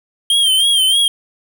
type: tone with vibrato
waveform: square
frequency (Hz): 3181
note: G7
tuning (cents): +25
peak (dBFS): -11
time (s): 0.3-1.08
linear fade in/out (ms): 2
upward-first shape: sine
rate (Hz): 3.2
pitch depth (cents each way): 73
effects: none